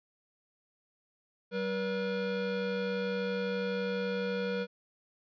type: tone pair together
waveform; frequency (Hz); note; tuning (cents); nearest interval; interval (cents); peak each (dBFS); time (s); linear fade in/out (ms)
square; 191.4 / 482.3; G3 / B4; -41 / -41; octave + major third; 1600; -36 / -33; 1.51-4.67; 50
effects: resampled to 11025 Hz